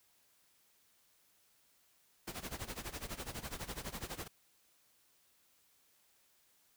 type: noise with tremolo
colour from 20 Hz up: pink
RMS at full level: -41 dBFS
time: 2.27-4.28 s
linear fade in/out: 10 ms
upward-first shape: sine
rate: 12 Hz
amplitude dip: 85%
effects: white hiss -71 dBFS RMS until 6.76 s